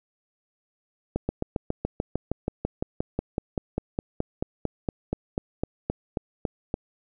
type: slowing click train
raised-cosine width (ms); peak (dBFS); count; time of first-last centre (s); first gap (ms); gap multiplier
2; -12; 29; 1.16-6.741; 130; 1.03
effects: none